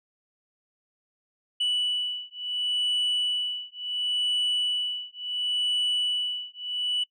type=beating tone pair; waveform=sine; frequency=2960 / 2960.71 Hz; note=F#7 / F#7; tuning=0 / 0 cents; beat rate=0.71 Hz; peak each=-26 dBFS; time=1.6-7.04 s; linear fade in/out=10 ms; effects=noise-tail reverb RT60 0.1 s tail -24 dB re dry + tanh soft clip ceiling -21 dBFS